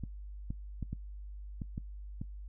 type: clicks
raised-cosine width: 5 ms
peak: -25 dBFS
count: 7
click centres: 0.037 / 0.505 / 0.827 / 0.93 / 1.618 / 1.779 / 2.215 s
effects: noise-tail reverb RT60 0.1 s tail -21 dB re dry + added 50 Hz sine -42 dBFS peak until 2.48 s